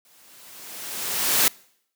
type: noise with exponential growth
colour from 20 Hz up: white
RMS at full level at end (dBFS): -17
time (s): 0.05-1.48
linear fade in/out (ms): 1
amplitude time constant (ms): 310
effects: noise-tail reverb RT60 0.7 s tail -25 dB re dry + high-pass 150 Hz 12 dB/octave